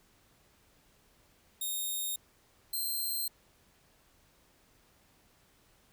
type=tone pair in turn; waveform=5% pulse; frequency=3700 / 4153 Hz; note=A#7 / C8; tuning=-14 / -14 cents; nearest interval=major second; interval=200 cents; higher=second; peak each=-25 dBFS; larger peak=neither; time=1.61-2.16 / 2.73-3.28 s; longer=neither; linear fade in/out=5 ms; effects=pink hiss -66 dBFS RMS until 5.92 s